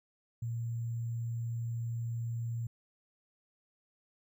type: tone with sample-and-hold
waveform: sine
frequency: 116.54 Hz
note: A#2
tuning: in tune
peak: -33 dBFS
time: 0.42-2.67 s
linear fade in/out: 5 ms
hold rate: 7350 Hz
effects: none